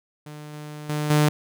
sawtooth tone with level steps, 150 Hz, D3, 37 cents sharp, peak -33 / -31 / -20 / -12 dBFS, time 0.26-1.29 s, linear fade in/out 5 ms, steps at 0.53 / 0.89 / 1.1 s, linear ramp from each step 5 ms, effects none

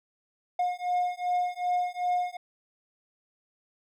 triangle beating tone pair, 716 / 718.6 Hz, F5 / F5, +43 / +49 cents, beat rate 2.6 Hz, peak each -27 / -27 dBFS, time 0.59-2.37 s, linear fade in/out 5 ms, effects none

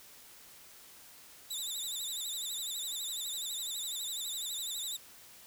20% pulse tone with vibrato, 3729 Hz, A#7, in tune, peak -30 dBFS, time 1.5-4.97 s, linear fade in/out 10 ms, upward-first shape sine, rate 12 Hz, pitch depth 110 cents each way, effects white hiss -55 dBFS RMS until 5.46 s

